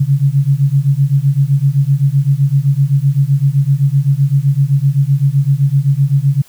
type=beating tone pair; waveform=sine; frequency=135.2 / 143 Hz; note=C#3 / D3; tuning=-43 / -46 cents; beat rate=7.8 Hz; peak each=-12 dBFS; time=0-6.42 s; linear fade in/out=10 ms; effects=white hiss -46 dBFS RMS until 6.48 s